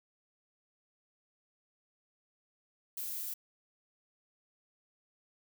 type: noise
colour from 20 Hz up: violet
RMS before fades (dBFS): -39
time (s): 2.97-3.34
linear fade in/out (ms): 5
effects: none